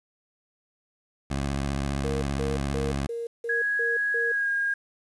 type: tone with vibrato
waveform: 15% pulse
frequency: 69.3 Hz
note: C#2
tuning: in tune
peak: -20 dBFS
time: 1.3-3.07 s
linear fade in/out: 10 ms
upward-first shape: sine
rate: 15 Hz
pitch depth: 70 cents each way
type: tone bursts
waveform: sine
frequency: 466.2 Hz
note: A#4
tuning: in tune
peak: -29 dBFS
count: 7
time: 2.04-4.32 s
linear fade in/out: 5 ms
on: 180 ms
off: 170 ms
type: tone with pitch glide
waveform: sine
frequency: 1661.2 to 1625.1 Hz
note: G#6 to G#6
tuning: 0 to -38 cents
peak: -23 dBFS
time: 3.49-4.74 s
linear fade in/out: 5 ms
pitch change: -38 cents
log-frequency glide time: 4.27-4.49 s
effects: resampled to 24000 Hz + 9-bit